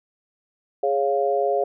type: chord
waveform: sine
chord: Db major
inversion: second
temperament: equal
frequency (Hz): 415.3 / 554.4 / 698.5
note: Ab4 / Db5 / F5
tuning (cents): 0 / 0 / 0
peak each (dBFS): -23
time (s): 0.83-1.64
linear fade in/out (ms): 5
effects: none